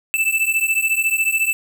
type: beating tone pair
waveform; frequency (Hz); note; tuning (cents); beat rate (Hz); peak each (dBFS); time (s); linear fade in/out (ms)
square; 2637 / 2651; E7 / E7; 0 / +9; 14; -20 / -20; 0.14-1.53; 0
effects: none